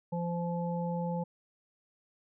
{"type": "harmonic tone", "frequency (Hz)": 172.2, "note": "F3", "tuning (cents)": -24, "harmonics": [1, 3, 5], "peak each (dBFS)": [-32, -37, -39], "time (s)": [0.12, 1.24], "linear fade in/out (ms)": 10, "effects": []}